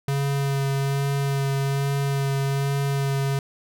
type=tone with vibrato; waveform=square; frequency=138.59 Hz; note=C#3; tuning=in tune; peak=-22 dBFS; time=0.08-3.39 s; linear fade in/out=2 ms; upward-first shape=sine; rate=1.2 Hz; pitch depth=14 cents each way; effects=none